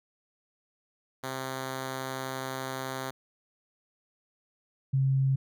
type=tone pair in turn; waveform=5% pulse / sine; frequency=131.8 / 134.41 Hz; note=C3 / C3; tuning=+13 / +47 cents; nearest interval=unison; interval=34 cents; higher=second; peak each=-22 dBFS; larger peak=neither; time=1.23-3.11 / 4.93-5.36 s; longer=first; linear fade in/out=10 ms; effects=none